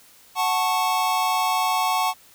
square chord, F# minor, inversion none, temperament equal with one note detuned, 740 / 880 / 1103 Hz, F#5 / A5 / C#6, 0 / 0 / -9 cents, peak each -25 dBFS, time 0.35-2.14 s, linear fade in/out 50 ms, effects white hiss -52 dBFS RMS until 2.34 s

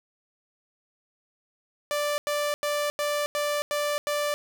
sawtooth tone bursts, 587.3 Hz, D5, in tune, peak -21 dBFS, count 7, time 1.91-4.34 s, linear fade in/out 0 ms, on 270 ms, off 90 ms, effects none

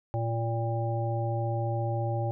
harmonic tone with a mistuned harmonic, 115.4 Hz, A#2, 17 cents flat, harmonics 1 / 3 / 5 / 7, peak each -28 / -37 / -35 / -35 dBFS, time 0.14-2.31 s, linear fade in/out 0 ms, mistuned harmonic 7, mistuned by -19 cents, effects none

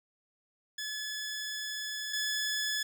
15% pulse tone pair in turn, 1713 / 1713 Hz, A6 / A6, -47 / -47 cents, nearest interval unison, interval 0 cents, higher neither, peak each -29 / -24 dBFS, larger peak second, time 0.78-2.13 / 2.13-2.83 s, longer first, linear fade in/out 5 ms, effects none

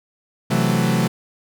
40% pulse chord, F# half-diminished seventh, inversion second, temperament equal, 130.81 / 164.81 / 185 / 220 Hz, C3 / E3 / F#3 / A3, 0 / 0 / 0 / 0 cents, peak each -21 dBFS, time 0.5-1.08 s, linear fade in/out 10 ms, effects none

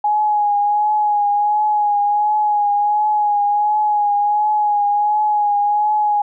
sine tone with vibrato, 833 Hz, G#5, 5 cents sharp, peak -13 dBFS, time 0.04-6.22 s, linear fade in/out 5 ms, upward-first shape triangle, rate 1.4 Hz, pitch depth 35 cents each way, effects none

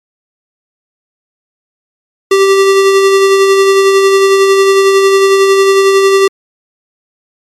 square tone with tremolo, 390.3 Hz, G4, 8 cents flat, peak -4 dBFS, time 2.31-6.28 s, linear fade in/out 5 ms, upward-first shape sine, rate 11 Hz, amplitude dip 30%, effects low-pass 9000 Hz 12 dB/octave + MP3 96 kbps

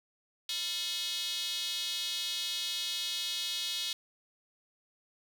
square tone with high-pass filter, 196 Hz, G3, in tune, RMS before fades -35 dBFS, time 0.49-3.93 s, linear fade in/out 2 ms, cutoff 3600 Hz, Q 4.3, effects none

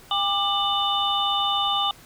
sine tone cluster, 802 / 1185 / 2974 / 3592 Hz, G5 / D6 / F#7 / A7, +39 / +15 / +8 / +35 cents, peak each -26 dBFS, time 0.11-1.91 s, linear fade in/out 2 ms, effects pink hiss -49 dBFS RMS until 2.05 s

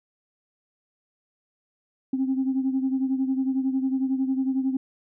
sine beating tone pair, 262.9 / 273.9 Hz, C4 / C#4, +8 / -21 cents, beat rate 11 Hz, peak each -22 / -28 dBFS, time 2.13-4.77 s, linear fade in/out 5 ms, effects tanh soft clip ceiling -16 dBFS

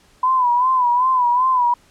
sine tone with vibrato, 1000 Hz, B5, 21 cents sharp, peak -13 dBFS, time 0.23-1.74 s, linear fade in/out 5 ms, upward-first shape sine, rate 2.6 Hz, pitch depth 76 cents each way, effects pink hiss -54 dBFS RMS until 1.9 s + low-pass 10000 Hz 12 dB/octave

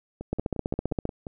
two click trains, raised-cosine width 2 ms, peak -13 / -22 dBFS, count 12 / 7, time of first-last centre 0.33-1.054 / 0.21-1.268 s, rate 15.2 / 5.67 Hz, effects none

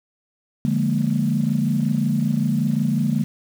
sine chord, Bb dominant seventh, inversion first, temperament equal, 146.83 / 174.61 / 207.7 / 233.1 Hz, D3 / F3 / Ab3 / Bb3, 0 / 0 / 0 / 0 cents, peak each -22 / -26 / -22 / -22 dBFS, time 0.65-3.24 s, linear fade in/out 0 ms, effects tanh soft clip ceiling -8 dBFS + 7-bit

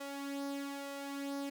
sawtooth tone with flanger, 279.5 Hz, C#4, 14 cents sharp, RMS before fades -41 dBFS, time 0-1.5 s, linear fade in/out 10 ms, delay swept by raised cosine 2 to 3.4 ms, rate 1.1 Hz, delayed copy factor +0.55, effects none

